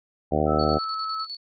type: harmonic tone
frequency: 76.1 Hz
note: D#2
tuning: 38 cents flat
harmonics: 1 / 2 / 3 / 4 / 5 / 6 / 7 / 8 / 9 / 10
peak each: -29 / -29 / -29 / -29 / -29 / -29 / -29 / -29 / -29 / -29 dBFS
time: 0.31-0.79 s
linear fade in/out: 20 ms
type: tone with pitch glide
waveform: sine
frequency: 1312 to 1301.4 Hz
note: E6 to E6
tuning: -9 to -23 cents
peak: -27 dBFS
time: 0.46-1.27 s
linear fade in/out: 50 ms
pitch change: -14 cents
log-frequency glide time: 0.85-0.91 s
type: tone with tremolo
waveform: sine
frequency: 4433 Hz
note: C#8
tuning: 1 cent flat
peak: -31 dBFS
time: 0.59-1.37 s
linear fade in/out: 5 ms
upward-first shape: square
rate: 9.9 Hz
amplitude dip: 60%
effects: none